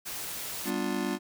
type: noise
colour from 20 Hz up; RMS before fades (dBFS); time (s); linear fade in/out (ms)
white; -37; 0.05-0.71; 20
type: chord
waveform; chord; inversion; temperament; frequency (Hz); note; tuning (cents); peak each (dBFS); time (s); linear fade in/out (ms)
square; G dominant seventh; none; just; 196 / 245 / 294 / 352.8; G3 / B3 / D4 / F4; 0 / -14 / +2 / +18; -35; 0.64-1.19; 50
effects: none